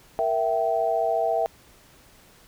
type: chord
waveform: sine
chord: E diminished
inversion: second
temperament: equal with one note detuned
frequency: 466.2 / 659.3 / 773.6 Hz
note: Bb4 / E5 / G5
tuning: 0 / 0 / -23 cents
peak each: -28 / -23 / -26 dBFS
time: 0.19-1.46 s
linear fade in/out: 0 ms
effects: pink hiss -54 dBFS RMS until 2.47 s